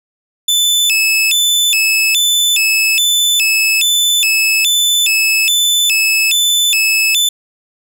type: tone with vibrato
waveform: sawtooth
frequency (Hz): 3024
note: F#7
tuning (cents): +37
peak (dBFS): -7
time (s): 0.48-7.29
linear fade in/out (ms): 5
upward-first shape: square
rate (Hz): 1.2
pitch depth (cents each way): 260
effects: none